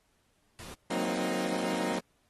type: noise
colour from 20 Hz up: pink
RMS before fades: -46 dBFS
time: 0.59-0.74 s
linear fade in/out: 0 ms
type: chord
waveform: 20% pulse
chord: C half-diminished seventh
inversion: second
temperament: equal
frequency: 185 / 233.1 / 261.6 / 311.1 Hz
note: Gb3 / Bb3 / C4 / Eb4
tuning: 0 / 0 / 0 / 0 cents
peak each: -31 dBFS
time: 0.9-1.99 s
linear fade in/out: 5 ms
effects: pink hiss -72 dBFS RMS until 2.29 s + AAC 32 kbps